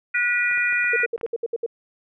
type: harmonic tone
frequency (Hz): 485.7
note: B4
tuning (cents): -29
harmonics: 3 / 4 / 5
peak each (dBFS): -23 / -23 / -23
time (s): 0.14-1.06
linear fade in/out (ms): 10
type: clicks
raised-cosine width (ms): 0.5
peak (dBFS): -27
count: 8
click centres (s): 0.513 / 0.577 / 0.727 / 0.843 / 1.002 / 1.179 / 1.212 / 1.264
type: tone bursts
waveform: sine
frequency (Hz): 462.8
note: A#4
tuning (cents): -13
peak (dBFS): -21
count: 8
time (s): 0.93-1.663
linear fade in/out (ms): 5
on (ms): 33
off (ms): 67
effects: none